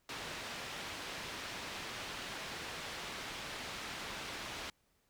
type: low-pass noise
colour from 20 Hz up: white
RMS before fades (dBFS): -44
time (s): 0.09-4.7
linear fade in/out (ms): 2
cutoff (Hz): 3500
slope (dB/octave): 12
effects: pink hiss -75 dBFS RMS until 5.09 s